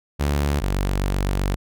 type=tone pair in turn; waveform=sawtooth; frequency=71.9 / 47.76 Hz; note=D2 / G1; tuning=-36 / -44 cents; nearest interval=perfect fifth; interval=708 cents; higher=first; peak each=-15 / -16 dBFS; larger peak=first; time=0.19-0.61 / 0.61-1.56 s; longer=second; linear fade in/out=20 ms; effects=none